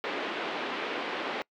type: band-pass noise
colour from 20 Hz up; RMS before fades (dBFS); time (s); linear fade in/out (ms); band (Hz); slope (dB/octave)
pink; -34; 0.04-1.42; 0; 280 to 3400; 24
effects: noise-tail reverb RT60 0.1 s tail -25 dB re dry